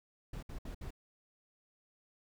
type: noise bursts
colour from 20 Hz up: brown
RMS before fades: -43 dBFS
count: 4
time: 0.33-0.907 s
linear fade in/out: 5 ms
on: 97 ms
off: 63 ms
effects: none